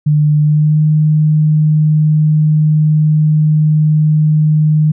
sine tone with pitch glide, 150 to 153.51 Hz, D3 to D#3, +37 to -23 cents, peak -7 dBFS, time 0.06-4.92 s, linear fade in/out 10 ms, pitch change +40 cents, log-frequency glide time 0.42-0.81 s, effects none

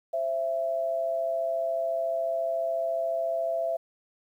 sine tone pair together, 530.9 / 665 Hz, C5 / E5, +25 / +15 cents, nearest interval major third, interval 390 cents, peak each -34 / -26 dBFS, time 0.13-3.77 s, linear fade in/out 10 ms, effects 10-bit

